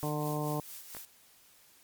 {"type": "noise with tremolo", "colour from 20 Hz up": "blue", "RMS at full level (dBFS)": -44, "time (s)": [0, 1.05], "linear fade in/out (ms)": 0, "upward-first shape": "sine", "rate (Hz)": 4.4, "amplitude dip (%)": 55}
{"type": "harmonic tone", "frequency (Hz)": 149.9, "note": "D3", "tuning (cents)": 36, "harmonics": [1, 2, 3, 4, 5, 6, 7], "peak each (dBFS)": [-34, -37, -39, -40, -41, -42, -42], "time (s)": [0.03, 0.6], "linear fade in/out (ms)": 0}
{"type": "clicks", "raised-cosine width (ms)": 0.5, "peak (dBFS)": -30, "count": 2, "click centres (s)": [0.949, 0.968]}
{"effects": ["white hiss -61 dBFS RMS until 1.83 s", "MP3 96 kbps"]}